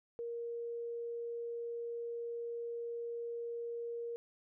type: tone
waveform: sine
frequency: 469.2 Hz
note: A#4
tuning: 11 cents sharp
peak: -38 dBFS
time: 0.19-4.16 s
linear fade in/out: 0 ms
effects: none